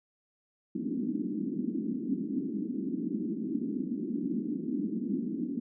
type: band-pass noise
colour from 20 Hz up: pink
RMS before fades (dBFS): -33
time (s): 0.75-5.6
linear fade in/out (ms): 10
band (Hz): 200 to 320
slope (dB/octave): 48
effects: none